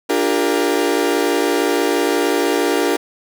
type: chord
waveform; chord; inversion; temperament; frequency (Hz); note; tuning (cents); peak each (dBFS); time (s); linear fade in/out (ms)
35% pulse; G minor seventh; second; equal with one note detuned; 293.7 / 349.2 / 400.2 / 466.2; D4 / F4 / G4 / Bb4; 0 / 0 / +36 / 0; -19; 0.09-2.97; 10
effects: none